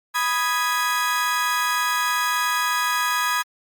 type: chord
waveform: 35% pulse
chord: G# minor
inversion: first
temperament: equal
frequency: 987.8 / 1244.5 / 1661.2 Hz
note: B5 / D#6 / G#6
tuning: 0 / 0 / 0 cents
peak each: -23 dBFS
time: 0.14-3.43 s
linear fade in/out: 20 ms
effects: Opus 32 kbps